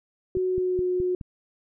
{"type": "tone with pitch glide", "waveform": "sine", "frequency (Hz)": [369.8, 363.2], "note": ["F#4", "F#4"], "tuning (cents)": [-1, -32], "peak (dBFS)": -22, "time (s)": [0.35, 1.15], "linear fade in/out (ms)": 2, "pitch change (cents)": -31, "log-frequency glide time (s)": [0.47, 0.87]}
{"type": "click train", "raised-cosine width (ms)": 5, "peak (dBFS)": -23, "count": 5, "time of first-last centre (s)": [0.37, 1.212], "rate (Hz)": 4.75}
{"effects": []}